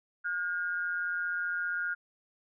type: tone pair together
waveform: sine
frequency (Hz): 1429 / 1604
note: F6 / G6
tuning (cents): +39 / +39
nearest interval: major second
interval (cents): 200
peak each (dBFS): -31 / -36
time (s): 0.24-1.95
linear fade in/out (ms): 20
effects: none